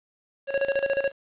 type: tone with tremolo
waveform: square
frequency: 551 Hz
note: C#5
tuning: 11 cents flat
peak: -21 dBFS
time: 0.47-1.12 s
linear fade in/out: 50 ms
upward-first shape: square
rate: 14 Hz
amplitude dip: 75%
effects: resampled to 8000 Hz + 9-bit

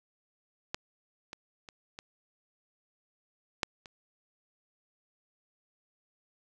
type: clicks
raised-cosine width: 0.2 ms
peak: -15 / -24 / -29 / -25 / -10 / -29 dBFS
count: 6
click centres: 0.745 / 1.331 / 1.688 / 1.989 / 3.632 / 3.858 s
effects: none

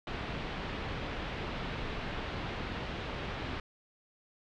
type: low-pass noise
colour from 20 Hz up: pink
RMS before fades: -38 dBFS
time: 0.07-3.6 s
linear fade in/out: 2 ms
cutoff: 3600 Hz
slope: 24 dB/octave
effects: none

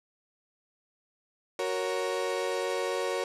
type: chord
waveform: 35% pulse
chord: F# major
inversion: none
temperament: equal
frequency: 370 / 466.2 / 554.4 Hz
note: F#4 / A#4 / C#5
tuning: 0 / 0 / 0 cents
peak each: -32 / -31 / -31 dBFS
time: 1.59-3.24 s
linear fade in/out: 2 ms
effects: low-pass 9000 Hz 12 dB/octave

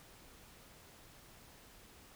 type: silence
effects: pink hiss -59 dBFS RMS until 2.15 s

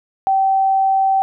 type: tone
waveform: sine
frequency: 773 Hz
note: G5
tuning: 24 cents flat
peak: -12 dBFS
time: 0.27-1.22 s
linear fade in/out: 0 ms
effects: none

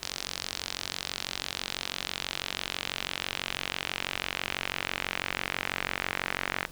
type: tone with band-pass filter sweep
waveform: sawtooth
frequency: 46.07 Hz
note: F#1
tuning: 7 cents flat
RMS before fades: -35 dBFS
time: 0.02-6.66 s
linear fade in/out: 10 ms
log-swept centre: 4900 to 2000 Hz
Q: 1.7
effects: pink hiss -50 dBFS RMS until 6.71 s

